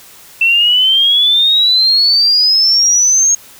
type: exponential sweep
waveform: sine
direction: up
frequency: 2674 to 6570 Hz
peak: -7 dBFS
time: 0.41-3.35 s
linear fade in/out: 5 ms
effects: white hiss -39 dBFS RMS until 3.59 s